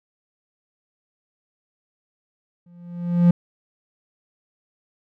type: tone with exponential growth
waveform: triangle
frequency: 174 Hz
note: F3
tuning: 6 cents flat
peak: -7 dBFS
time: 2.66-3.31 s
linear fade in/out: 5 ms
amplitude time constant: 140 ms
effects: none